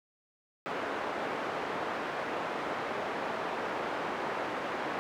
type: band-pass noise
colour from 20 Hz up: pink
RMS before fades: -35 dBFS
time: 0.66-4.99 s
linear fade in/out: 0 ms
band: 390 to 1600 Hz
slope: 12 dB/octave
effects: none